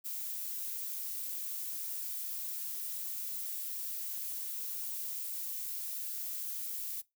violet noise, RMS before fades -39 dBFS, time 0.04-7.02 s, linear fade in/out 20 ms, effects noise-tail reverb RT60 0.2 s tail -21 dB re dry

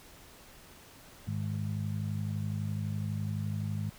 harmonic tone, 51.91 Hz, G#1, in tune, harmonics 2 / 3 / 4, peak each -33 / -37 / -39 dBFS, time 1.27-3.9 s, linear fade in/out 10 ms, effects pink hiss -54 dBFS RMS until 3.98 s

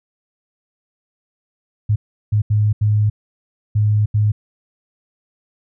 sine tone bursts at uneven times, 105.6 Hz, G#2, 29 cents sharp, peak -12 dBFS, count 6, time 1.89-1.96 / 2.32-2.42 / 2.5-2.73 / 2.81-3.1 / 3.75-4.06 / 4.14-4.32 s, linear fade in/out 10 ms, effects none

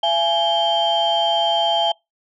sine tone cluster, 677 / 840 / 3145 Hz, E5 / G#5 / G7, +46 / +19 / +5 cents, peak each -19 dBFS, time 0.03-1.92 s, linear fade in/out 5 ms, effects noise-tail reverb RT60 0.2 s tail -25 dB re dry + tanh soft clip ceiling -10 dBFS

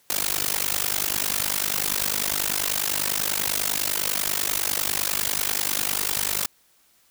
white noise with amplitude modulation, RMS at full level -21 dBFS, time 0.1-6.46 s, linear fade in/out 0 ms, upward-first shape sine, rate 50.1 Hz, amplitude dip 100%, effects white hiss -61 dBFS RMS until 7.1 s

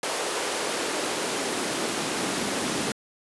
pink noise with high-pass filter sweep, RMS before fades -28 dBFS, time 0.03-2.92 s, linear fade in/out 2 ms, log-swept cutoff 470 to 210 Hz, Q 1.5, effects resampled to 24000 Hz

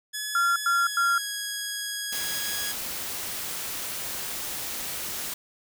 10% pulse tone with pitch glide, 1700 to 1659.3 Hz, G#6 to G#6, +40 to -2 cents, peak -21 dBFS, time 0.13-2.73 s, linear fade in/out 20 ms, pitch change -42 cents, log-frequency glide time 0.62-1.18 s
sine tone bursts, 1382 Hz, F6, 19 cents flat, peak -20 dBFS, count 3, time 0.35-1.18 s, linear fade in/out 2 ms, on 210 ms, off 100 ms
white noise, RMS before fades -33 dBFS, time 2.12-5.34 s, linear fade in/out 5 ms
effects none

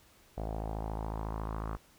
sawtooth tone with low-pass filter sweep, 54 Hz, A1, 32 cents flat, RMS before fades -37 dBFS, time 0.37-1.77 s, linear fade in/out 10 ms, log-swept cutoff 690 to 1200 Hz, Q 3.5, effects pink hiss -62 dBFS RMS until 1.98 s

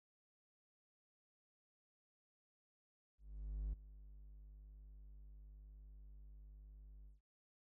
triangle tone with ADSR envelope, 50.5 Hz, G#1, 48 cents flat, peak -36 dBFS, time 3.18-7.21 s, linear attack 550 ms, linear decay 11 ms, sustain -17 dB, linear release 150 ms, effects none

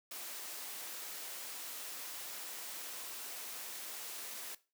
white high-pass noise, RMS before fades -45 dBFS, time 0.11-4.55 s, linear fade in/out 5 ms, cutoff 310 Hz, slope 12 dB/octave, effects noise-tail reverb RT60 0.3 s tail -18 dB re dry

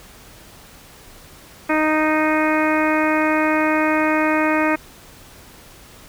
harmonic tone, 310 Hz, D#4, 6 cents flat, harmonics 1 / 2 / 3 / 4 / 5 / 6 / 7 / 8, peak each -19 / -22 / -24 / -25 / -26 / -27 / -27 / -28 dBFS, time 1.69-4.76 s, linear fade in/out 10 ms, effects pink hiss -44 dBFS RMS until 6.08 s

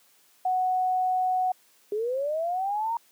sine tone, 740 Hz, F#5, in tune, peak -22 dBFS, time 0.45-1.52 s, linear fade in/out 5 ms
sine linear sweep, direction up, 403.8 to 943 Hz, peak -25 dBFS, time 1.92-2.97 s, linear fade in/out 2 ms
effects white hiss -61 dBFS RMS until 3.11 s + high-pass 200 Hz 12 dB/octave

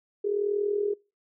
sine tone with amplitude modulation, 409.7 Hz, G#4, 24 cents flat, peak -21 dBFS, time 0.24-0.94 s, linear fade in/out 10 ms, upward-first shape sine, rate 40.7 Hz, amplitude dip 75%, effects noise-tail reverb RT60 0.3 s tail -25 dB re dry

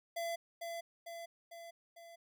square tone with echo, 676 Hz, E5, 43 cents sharp, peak -37 dBFS, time 0.16-0.36 s, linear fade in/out 10 ms, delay 450 ms, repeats 4, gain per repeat -4 dB, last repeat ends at 2.16 s, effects none

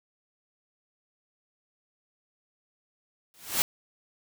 white noise with exponential growth, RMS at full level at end -21 dBFS, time 3.34-3.62 s, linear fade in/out 0 ms, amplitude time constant 60 ms, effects none

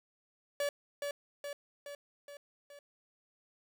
45% pulse tone with echo, 573 Hz, D5, 43 cents flat, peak -31 dBFS, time 0.6-0.69 s, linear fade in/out 2 ms, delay 420 ms, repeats 5, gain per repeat -4 dB, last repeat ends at 2.79 s, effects none

